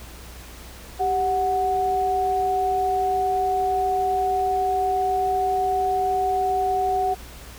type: tone pair together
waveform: sine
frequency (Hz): 392 / 740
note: G4 / F#5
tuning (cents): 0 / 0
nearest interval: major seventh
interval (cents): 1100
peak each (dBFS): -26 / -20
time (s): 0.99-7.15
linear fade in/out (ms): 20
effects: added 60 Hz sine -41 dBFS peak until 7.58 s + pink hiss -43 dBFS RMS until 7.58 s